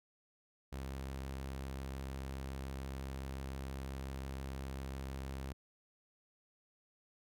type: tone with vibrato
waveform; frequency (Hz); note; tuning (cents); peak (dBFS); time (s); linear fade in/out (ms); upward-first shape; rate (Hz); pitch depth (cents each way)
sawtooth; 67; C2; +42; -37; 0.72-5.53; 10; sine; 5.7; 9
effects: none